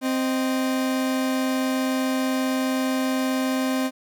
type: tone pair together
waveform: 40% pulse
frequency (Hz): 261.1 / 621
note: C4 / D#5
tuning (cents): -3 / -3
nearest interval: octave + minor third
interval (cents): 1500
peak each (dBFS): -21 / -30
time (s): 0.01-3.91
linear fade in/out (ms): 50
effects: none